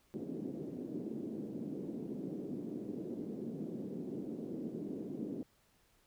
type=band-pass noise; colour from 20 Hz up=pink; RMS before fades=-42 dBFS; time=0.14-5.43 s; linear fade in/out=0 ms; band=200 to 370 Hz; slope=24 dB/octave; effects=pink hiss -71 dBFS RMS until 6.06 s